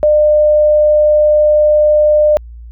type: tone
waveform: sine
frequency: 602 Hz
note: D5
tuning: 43 cents sharp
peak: -6 dBFS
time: 0.03-2.37 s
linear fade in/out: 0 ms
effects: added 58 Hz sine -29 dBFS peak until 2.71 s